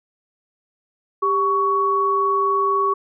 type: tone pair together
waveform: sine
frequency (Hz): 395.6 / 1119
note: G4 / C#6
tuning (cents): +16 / +16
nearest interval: octave + tritone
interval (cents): 1800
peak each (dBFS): -22 / -17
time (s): 1.22-2.94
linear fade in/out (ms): 10
effects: none